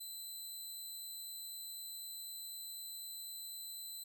10% pulse tone, 4028 Hz, B7, 33 cents sharp, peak -38 dBFS, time 0-4.04 s, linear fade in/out 10 ms, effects none

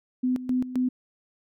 sine tone with tremolo, 253.1 Hz, B3, 43 cents sharp, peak -21 dBFS, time 0.23-0.89 s, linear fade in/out 10 ms, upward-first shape square, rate 3.8 Hz, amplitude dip 75%, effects none

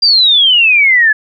sine exponential sweep, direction down, 4814 to 1691 Hz, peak -5 dBFS, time 0.02-1.13 s, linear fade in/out 10 ms, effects none

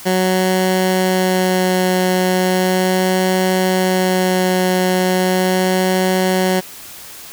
15% pulse tone with vibrato, 185 Hz, F#3, in tune, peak -7 dBFS, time 0.05-6.61 s, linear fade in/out 20 ms, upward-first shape sine, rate 0.37 Hz, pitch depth 10 cents each way, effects white hiss -35 dBFS RMS until 7.32 s

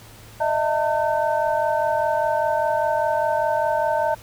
sine tone cluster, 612 / 657 / 903 / 1526 Hz, D#5 / E5 / A5 / G6, -29 / -6 / +45 / -47 cents, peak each -23 / -24 / -22 / -31 dBFS, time 0.4-4.15 s, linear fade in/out 10 ms, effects added 109 Hz sine -46 dBFS peak until 4.22 s + pink hiss -46 dBFS RMS until 4.22 s

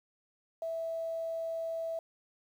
sine tone, 657 Hz, E5, 6 cents flat, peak -33 dBFS, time 0.62-1.99 s, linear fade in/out 2 ms, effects 10-bit

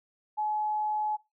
sine tone, 850 Hz, G#5, 40 cents sharp, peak -27 dBFS, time 0.37-1.17 s, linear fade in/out 20 ms, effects noise-tail reverb RT60 0.2 s tail -17 dB re dry

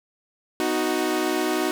sawtooth chord, B major, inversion none, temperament equal with one note detuned, 249.4 / 311.1 / 370 Hz, B3 / D#4 / F#4, +17 / 0 / 0 cents, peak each -27 / -21 / -21 dBFS, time 0.6-1.71 s, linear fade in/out 0 ms, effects none

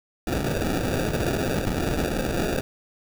white noise with sample-and-hold, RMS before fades -25 dBFS, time 0.27-2.61 s, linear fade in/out 2 ms, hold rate 1050 Hz, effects none

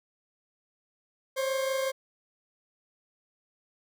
40% pulse tone pair together, 530 / 555.3 Hz, C5 / C#5, +22 / +3 cents, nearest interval minor second, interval 81 cents, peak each -27 / -35 dBFS, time 1.36-1.92 s, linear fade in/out 20 ms, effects none

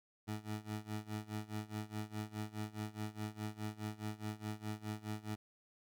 20% pulse tone with tremolo, 106.7 Hz, G#2, 47 cents sharp, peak -33 dBFS, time 0.27-5.36 s, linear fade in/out 20 ms, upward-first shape sine, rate 4.8 Hz, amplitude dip 90%, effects none

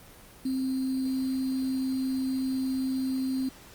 sine tone with sample-and-hold, 262.5 Hz, C4, 6 cents sharp, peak -26 dBFS, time 0.45-3.49 s, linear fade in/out 5 ms, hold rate 4410 Hz, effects pink hiss -51 dBFS RMS until 3.74 s + Opus 24 kbps

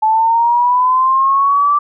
sine linear sweep, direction up, 864 to 1172 Hz, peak -9 dBFS, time 0.02-1.79 s, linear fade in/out 10 ms, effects none

